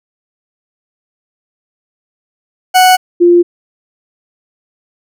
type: tone pair in turn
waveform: 40% pulse / sine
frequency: 740 / 348.5 Hz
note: F#5 / F4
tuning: 0 / -4 cents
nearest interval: octave + minor second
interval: 1304 cents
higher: first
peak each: -3 dBFS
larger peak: neither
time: 2.74-2.97 / 3.2-3.43 s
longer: neither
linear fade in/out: 20 ms
effects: none